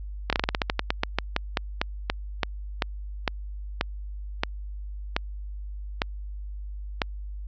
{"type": "slowing click train", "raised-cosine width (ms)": 0.3, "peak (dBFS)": -6, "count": 25, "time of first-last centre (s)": [0.3, 7.018], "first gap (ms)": 27, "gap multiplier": 1.17, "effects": ["added 50 Hz sine -33 dBFS peak until 7.47 s", "resampled to 16000 Hz"]}